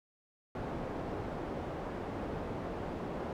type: low-pass noise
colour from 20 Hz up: white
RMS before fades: -39 dBFS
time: 0.55-3.33 s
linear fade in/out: 2 ms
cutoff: 590 Hz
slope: 12 dB/octave
effects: none